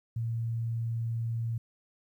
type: tone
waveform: sine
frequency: 115.1 Hz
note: A#2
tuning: 22 cents flat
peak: -29 dBFS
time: 0.16-1.58 s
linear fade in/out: 5 ms
effects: 11-bit